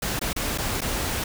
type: noise with dropouts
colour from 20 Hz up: pink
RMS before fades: -27 dBFS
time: 0.02-1.24 s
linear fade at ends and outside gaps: 5 ms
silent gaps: 0.193-0.213 / 0.331-0.362 / 0.577-0.583 / 0.808-0.816 s
effects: none